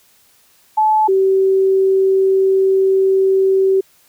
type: tone pair in turn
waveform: sine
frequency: 864 / 383.9 Hz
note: A5 / G4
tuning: -32 / -36 cents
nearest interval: octave + major second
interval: 1404 cents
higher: first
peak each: -10 / -10 dBFS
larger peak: neither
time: 0.77-1.08 / 1.08-3.81 s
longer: second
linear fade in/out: 10 ms
effects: white hiss -53 dBFS RMS until 4.08 s